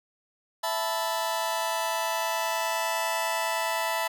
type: chord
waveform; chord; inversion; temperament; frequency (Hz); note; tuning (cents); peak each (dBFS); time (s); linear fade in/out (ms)
sawtooth; E suspended fourth; none; just; 659.3 / 879 / 988.9; E5 / A5 / B5; 0 / -2 / +2; -27; 0.63-4.08; 10
effects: none